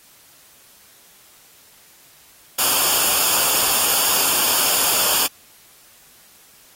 white noise with comb filter, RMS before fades -18 dBFS, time 2.58-5.27 s, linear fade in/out 10 ms, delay 0.5 ms, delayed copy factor -0.65, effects white hiss -50 dBFS RMS until 6.75 s + AAC 48 kbps

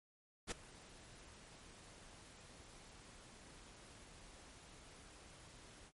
pink noise with ADSR envelope, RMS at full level -39 dBFS, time 0.47-5.92 s, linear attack 45 ms, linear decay 10 ms, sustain -20 dB, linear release 59 ms, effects MP3 48 kbps

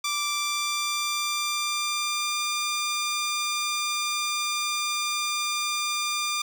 10% pulse tone with pitch glide, 1174.7 to 1198 Hz, D6 to D6, 0 to +34 cents, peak -17 dBFS, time 0.04-6.42 s, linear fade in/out 5 ms, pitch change +34 cents, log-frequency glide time 0.26-2.42 s, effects none

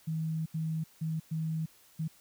sine tone bursts at uneven times, 159.6 Hz, D#3, 44 cents sharp, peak -30 dBFS, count 5, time 0.07-0.46 / 0.54-0.84 / 1.01-1.2 / 1.31-1.66 / 1.99-2.08 s, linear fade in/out 10 ms, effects white hiss -61 dBFS RMS until 2.2 s

